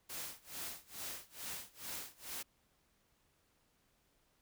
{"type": "noise with tremolo", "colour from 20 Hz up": "white", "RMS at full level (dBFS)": -43, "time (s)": [0.09, 2.43], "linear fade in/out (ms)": 10, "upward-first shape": "sine", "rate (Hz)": 2.3, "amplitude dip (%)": 95, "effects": ["pink hiss -75 dBFS RMS until 4.41 s"]}